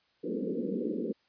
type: band-pass noise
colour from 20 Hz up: pink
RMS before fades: -33 dBFS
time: 0.23-1.13 s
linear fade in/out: 20 ms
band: 180 to 510 Hz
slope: 96 dB/octave
effects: white hiss -70 dBFS RMS until 1.28 s + resampled to 11025 Hz